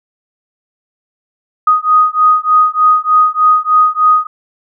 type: beating tone pair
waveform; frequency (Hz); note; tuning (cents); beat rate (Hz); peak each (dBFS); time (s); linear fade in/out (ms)
sine; 1244.5 / 1247.8; D#6 / D#6; 0 / +5; 3.3; -10; 1.67-4.27; 5
effects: none